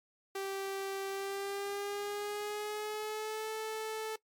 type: tone with pitch glide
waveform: sawtooth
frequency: 390 to 437.8 Hz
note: G4 to A4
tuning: -9 to -9 cents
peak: -32 dBFS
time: 0.35-4.16 s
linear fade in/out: 5 ms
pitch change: +200 cents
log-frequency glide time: 1.09-3.51 s
effects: noise-tail reverb RT60 0.1 s tail -20 dB re dry + MP3 96 kbps